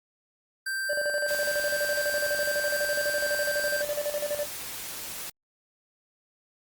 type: tone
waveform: square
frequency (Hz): 1568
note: G6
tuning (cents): 0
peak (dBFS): -29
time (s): 0.66-3.82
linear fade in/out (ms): 5
type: tone with tremolo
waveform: triangle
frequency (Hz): 587.3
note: D5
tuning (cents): 0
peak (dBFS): -24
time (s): 0.89-4.46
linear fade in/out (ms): 10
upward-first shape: square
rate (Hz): 12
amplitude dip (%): 70
type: noise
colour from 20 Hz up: white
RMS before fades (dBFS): -37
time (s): 1.28-5.3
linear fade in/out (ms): 5
effects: Opus 32 kbps